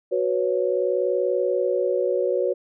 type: chord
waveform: sine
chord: F# suspended fourth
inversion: none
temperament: equal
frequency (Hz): 370 / 493.9 / 554.4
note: F#4 / B4 / C#5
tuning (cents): 0 / 0 / 0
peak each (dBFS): -24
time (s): 0.11-2.54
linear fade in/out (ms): 20
effects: none